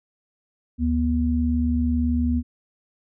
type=tone pair together; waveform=sine; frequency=74.68 / 242.2 Hz; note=D2 / B3; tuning=+30 / -34 cents; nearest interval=octave + minor sixth; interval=2036 cents; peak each=-22 / -21 dBFS; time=0.78-2.43 s; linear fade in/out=50 ms; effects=none